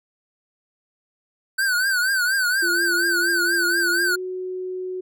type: tone with vibrato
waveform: square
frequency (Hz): 1518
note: F#6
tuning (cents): +44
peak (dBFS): -19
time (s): 1.58-4.16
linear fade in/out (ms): 10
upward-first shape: triangle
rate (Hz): 4.2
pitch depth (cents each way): 120
type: tone with pitch glide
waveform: sine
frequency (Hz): 344.5 to 369.2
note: F4 to F#4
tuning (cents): -24 to -4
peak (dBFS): -26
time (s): 2.62-5.01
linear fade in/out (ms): 10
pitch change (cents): +120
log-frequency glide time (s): 3.98-4.19
effects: none